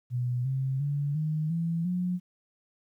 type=tone with pitch steps; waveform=sine; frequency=123.47 / 133.1 / 143.48 / 154.67 / 166.73 / 179.73 Hz; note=B2 / C3 / D3 / D#3 / E3 / F3; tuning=0 / +30 / -40 / -10 / +20 / +50 cents; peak=-26 dBFS; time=0.1-2.2 s; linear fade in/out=50 ms; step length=350 ms; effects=11-bit